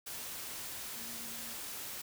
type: tone in noise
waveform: sine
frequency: 230 Hz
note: A#3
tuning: 23 cents flat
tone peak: -53 dBFS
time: 0.96-1.54 s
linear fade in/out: 10 ms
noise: white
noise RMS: -43 dBFS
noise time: 0.06-2.02 s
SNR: -13 dB
effects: none